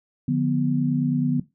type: chord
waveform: sine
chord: B diminished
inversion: first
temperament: just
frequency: 148.16 / 177.8 / 246.9 Hz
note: D3 / F3 / B3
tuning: +16 / +31 / 0 cents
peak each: -23 / -26 / -22 dBFS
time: 0.28-1.4 s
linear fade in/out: 5 ms
effects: noise-tail reverb RT60 0.2 s tail -17 dB re dry